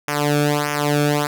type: tone with flanger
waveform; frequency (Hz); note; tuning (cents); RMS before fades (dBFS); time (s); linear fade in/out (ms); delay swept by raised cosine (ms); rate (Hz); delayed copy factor
sawtooth; 146.83; D3; 0; -19; 0.08-1.27; 2; 0.24 to 1.03; 1.6; -0.95
effects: none